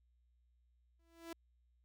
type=tone with exponential growth; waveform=sawtooth; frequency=333.2 Hz; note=E4; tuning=19 cents sharp; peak=-39 dBFS; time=0.99-1.33 s; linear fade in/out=5 ms; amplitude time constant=72 ms; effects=added 60 Hz sine -70 dBFS peak until 1.84 s